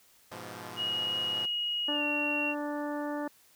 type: chord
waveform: 5% pulse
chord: F diminished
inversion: first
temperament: equal with one note detuned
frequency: 103.83 / 123.47 / 173.41 Hz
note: Ab2 / Cb3 / F3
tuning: 0 / 0 / -12 cents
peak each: -34 dBFS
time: 0.31-1.46 s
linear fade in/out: 10 ms
type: tone with pitch glide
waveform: sine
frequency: 2888 to 2743 Hz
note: F#7 to F7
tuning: -43 to -32 cents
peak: -29 dBFS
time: 0.76-2.55 s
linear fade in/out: 50 ms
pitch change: -89 cents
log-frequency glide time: 1.92-2.03 s
type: harmonic tone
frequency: 293.6 Hz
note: D4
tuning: in tune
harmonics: 1 / 2 / 3 / 4 / 5 / 6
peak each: -34 / -37 / -40 / -45 / -47 / -46 dBFS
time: 1.88-3.28 s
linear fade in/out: 5 ms
effects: white hiss -62 dBFS RMS until 3.55 s